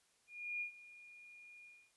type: tone with ADSR envelope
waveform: sine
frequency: 2428 Hz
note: D#7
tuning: 43 cents flat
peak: -37 dBFS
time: 0.27-1.92 s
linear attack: 340 ms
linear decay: 100 ms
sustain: -18 dB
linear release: 270 ms
effects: white hiss -74 dBFS RMS until 1.96 s + resampled to 24000 Hz